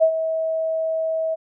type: tone with ADSR envelope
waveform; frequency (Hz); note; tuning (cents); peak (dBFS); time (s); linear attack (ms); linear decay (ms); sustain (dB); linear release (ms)
sine; 644; E5; -41; -10; 0-1.36; 27; 80; -10; 26
effects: none